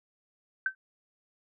sine tone with exponential decay, 1544 Hz, G6, 27 cents flat, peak -21 dBFS, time 0.66-0.75 s, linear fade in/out 2 ms, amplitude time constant 18 ms, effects none

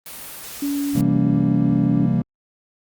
white noise, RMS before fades -35 dBFS, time 0.06-1.01 s, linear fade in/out 2 ms
sine tone, 284.1 Hz, C#4, 43 cents sharp, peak -20 dBFS, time 0.62-2.06 s, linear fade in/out 5 ms
triangle chord, C dominant seventh, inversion none, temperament equal with one note detuned, 130.81 / 167.69 / 196 / 233.1 Hz, C3 / E3 / G3 / Bb3, 0 / +30 / 0 / 0 cents, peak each -20 dBFS, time 0.95-2.22 s, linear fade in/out 5 ms
effects Opus 32 kbps

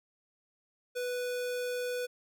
square tone, 493.9 Hz, B4, in tune, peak -33 dBFS, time 0.95-2.07 s, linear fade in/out 20 ms, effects none

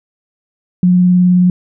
sine tone with vibrato, 180 Hz, F#3, 47 cents flat, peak -6 dBFS, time 0.83-1.5 s, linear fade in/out 2 ms, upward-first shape triangle, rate 19 Hz, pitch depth 17 cents each way, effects none

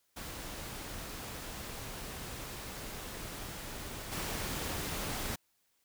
pink noise with level steps, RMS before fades -43 / -37 dBFS, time 0.16-5.36 s, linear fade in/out 10 ms, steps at 4.11 s, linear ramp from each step 20 ms, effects white hiss -75 dBFS RMS until 5.84 s

